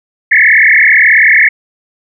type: tone with frequency modulation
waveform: sine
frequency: 1975.5 Hz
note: B6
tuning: in tune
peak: -3 dBFS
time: 0.31-1.49 s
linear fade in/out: 10 ms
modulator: 38.4 Hz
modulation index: 6.8
effects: none